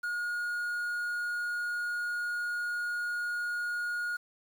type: tone with quantisation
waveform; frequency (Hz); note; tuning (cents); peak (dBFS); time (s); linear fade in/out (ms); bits
triangle; 1437; F6; +49; -29; 0.03-4.17; 10; 9
effects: none